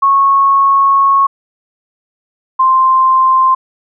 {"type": "tone pair in turn", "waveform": "sine", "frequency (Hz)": [1100, 1046.8], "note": ["C#6", "C6"], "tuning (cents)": [-14, 0], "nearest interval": "minor second", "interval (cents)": 86, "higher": "first", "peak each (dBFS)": -6, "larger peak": "neither", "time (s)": [[0.02, 1.27], [2.59, 3.55]], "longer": "first", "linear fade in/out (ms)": 10, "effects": []}